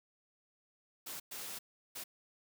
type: noise bursts at uneven times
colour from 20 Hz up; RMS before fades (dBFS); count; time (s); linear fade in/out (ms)
white; -44; 3; 1.06-1.2 / 1.31-1.59 / 1.95-2.04; 10
effects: high-pass 100 Hz 12 dB/octave